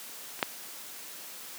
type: clicks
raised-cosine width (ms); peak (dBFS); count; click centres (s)
0.3; -27 / -8; 2; 0.392 / 0.428
effects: white hiss -44 dBFS RMS until 1.58 s + high-pass 200 Hz 12 dB/octave